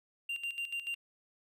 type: tone with tremolo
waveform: triangle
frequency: 2780 Hz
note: F7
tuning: 9 cents flat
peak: -32 dBFS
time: 0.29-0.95 s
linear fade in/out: 5 ms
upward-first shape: square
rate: 6.9 Hz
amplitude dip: 70%
effects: none